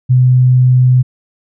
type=tone; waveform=sine; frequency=126.8 Hz; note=B2; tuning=46 cents sharp; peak=-5 dBFS; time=0.09-1.03 s; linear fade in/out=20 ms; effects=none